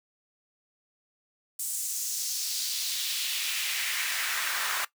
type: noise with high-pass filter sweep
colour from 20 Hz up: pink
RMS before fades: -31 dBFS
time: 1.59-4.85 s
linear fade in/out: 5 ms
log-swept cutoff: 8500 to 1200 Hz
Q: 1.8
effects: noise-tail reverb RT60 0.1 s tail -17 dB re dry